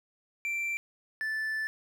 triangle tone pair in turn, 2349 / 1755 Hz, D7 / A6, 0 / -5 cents, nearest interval perfect fourth, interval 505 cents, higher first, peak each -28 dBFS, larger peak neither, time 0.45-0.77 / 1.21-1.67 s, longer second, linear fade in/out 0 ms, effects none

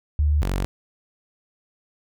sine / sawtooth tone pair in turn, 74.2 / 46.62 Hz, D2 / F#1, +18 / +14 cents, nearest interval minor sixth, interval 804 cents, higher first, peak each -16 / -18 dBFS, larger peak first, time 0.19-0.42 / 0.42-0.65 s, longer neither, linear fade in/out 0 ms, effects none

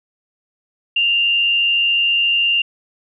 sine tone with frequency modulation, 2794 Hz, F7, in tune, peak -13 dBFS, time 0.96-2.62 s, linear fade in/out 5 ms, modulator 88.6 Hz, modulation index 0.53, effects none

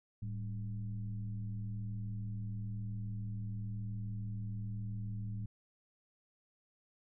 sine tone with frequency modulation, 107.5 Hz, A2, 40 cents flat, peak -37 dBFS, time 0.22-5.46 s, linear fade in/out 5 ms, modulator 87 Hz, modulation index 0.71, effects none

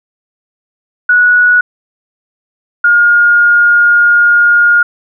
sine tone pair in turn, 1465 / 1423.3 Hz, F#6 / F6, -18 / +32 cents, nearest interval unison, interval 50 cents, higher first, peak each -4 dBFS, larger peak neither, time 1.09-1.61 / 2.84-4.83 s, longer second, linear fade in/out 5 ms, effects none

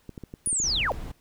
clicks, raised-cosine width 3 ms, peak -25 dBFS, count 7, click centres 0.093 / 0.178 / 0.237 / 0.339 / 0.474 / 0.529 / 0.601 s
sine linear sweep, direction down, 9960 to 443.7 Hz, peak -23 dBFS, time 0.46-0.92 s, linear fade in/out 0 ms
brown noise, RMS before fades -35 dBFS, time 0.63-1.12 s, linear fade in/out 10 ms
effects pink hiss -64 dBFS RMS until 1.2 s

